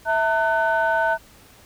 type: tone cluster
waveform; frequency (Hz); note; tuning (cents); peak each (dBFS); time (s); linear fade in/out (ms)
sine; 655 / 907 / 1504; E5 / A#5 / F#6; -11 / -48 / +28; -21; 0.05-1.18; 50
effects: tanh soft clip ceiling -11 dBFS + pink hiss -50 dBFS RMS until 1.65 s